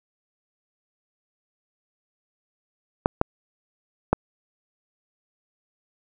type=clicks; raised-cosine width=1 ms; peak=-3 dBFS; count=3; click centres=3.059 / 3.214 / 4.13 s; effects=none